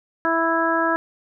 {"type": "harmonic tone", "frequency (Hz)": 329.6, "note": "E4", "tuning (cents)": 0, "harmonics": [1, 2, 3, 4, 5], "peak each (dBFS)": [-24, -24, -24, -24, -24], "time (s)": [0.25, 0.96], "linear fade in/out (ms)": 0, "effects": []}